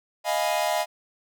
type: chord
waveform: 45% pulse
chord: F half-diminished seventh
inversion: third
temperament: equal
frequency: 622.3 / 698.5 / 830.6 / 987.8 Hz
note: Eb5 / F5 / Ab5 / Cb6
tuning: 0 / 0 / 0 / 0 cents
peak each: -27 / -27 / -29 / -32 dBFS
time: 0.24-0.86 s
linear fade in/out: 50 ms
effects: none